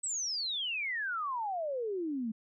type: exponential sweep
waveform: sine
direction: down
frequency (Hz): 8190 to 212.6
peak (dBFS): -32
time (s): 0.03-2.32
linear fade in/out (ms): 10
effects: none